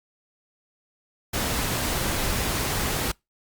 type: noise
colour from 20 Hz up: pink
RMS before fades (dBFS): -26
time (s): 1.33-3.12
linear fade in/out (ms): 10
effects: noise-tail reverb RT60 0.2 s tail -26 dB re dry + Opus 48 kbps